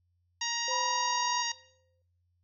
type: harmonic tone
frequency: 940 Hz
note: A#5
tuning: 14 cents sharp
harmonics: 1 / 2 / 3 / 4 / 5 / 6 / 7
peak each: -38 / -38 / -38 / -38 / -38 / -38 / -38 dBFS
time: 0.41-1.52 s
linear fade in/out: 5 ms
type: tone with exponential decay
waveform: sine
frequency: 518 Hz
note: C5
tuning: 17 cents flat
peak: -37 dBFS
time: 0.68-2.02 s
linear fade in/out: 2 ms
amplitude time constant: 290 ms
type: tone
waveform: sine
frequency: 981 Hz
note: B5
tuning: 12 cents flat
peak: -31 dBFS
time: 0.7-1.43 s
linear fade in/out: 20 ms
effects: noise-tail reverb RT60 0.6 s tail -17 dB re dry + added 88 Hz sine -70 dBFS peak until 2.43 s